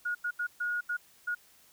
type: tone bursts at uneven times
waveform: sine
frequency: 1443 Hz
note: F#6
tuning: 44 cents flat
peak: -29 dBFS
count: 6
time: 0.05-0.15 / 0.24-0.31 / 0.39-0.47 / 0.6-0.81 / 0.89-0.97 / 1.27-1.35 s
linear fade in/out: 10 ms
effects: white hiss -61 dBFS RMS until 1.72 s